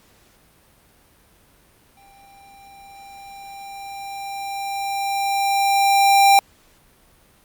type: tone with exponential growth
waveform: square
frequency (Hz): 792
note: G5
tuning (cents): +18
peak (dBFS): -10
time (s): 1.97-6.39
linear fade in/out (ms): 1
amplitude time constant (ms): 960
effects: pink hiss -55 dBFS RMS until 7.44 s + Opus 48 kbps